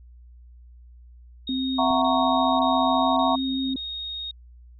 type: tone bursts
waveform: sine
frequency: 3729 Hz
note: A#7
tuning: in tune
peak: -30 dBFS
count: 5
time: 1.47-4.312 s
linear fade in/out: 5 ms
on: 550 ms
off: 23 ms
type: tone with pitch glide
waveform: sine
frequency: 260 to 264.1 Hz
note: C4 to C4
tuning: -11 to +16 cents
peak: -24 dBFS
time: 1.49-3.76 s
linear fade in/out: 2 ms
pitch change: +27 cents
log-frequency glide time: 2.77-3.55 s
type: chord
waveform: sine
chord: F# dominant seventh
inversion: third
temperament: just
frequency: 666 / 740 / 925 / 1110 Hz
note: E5 / F#5 / A#5 / C#6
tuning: +18 / 0 / -14 / +2 cents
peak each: -25 dBFS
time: 1.78-3.36 s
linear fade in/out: 10 ms
type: click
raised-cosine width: 3 ms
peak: -26 dBFS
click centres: 1.906 s
effects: added 60 Hz sine -45 dBFS peak until 4.79 s